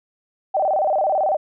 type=tone with vibrato; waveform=sine; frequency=684 Hz; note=F5; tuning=36 cents flat; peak=-16 dBFS; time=0.54-1.37 s; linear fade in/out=10 ms; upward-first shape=square; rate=18 Hz; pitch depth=200 cents each way; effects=none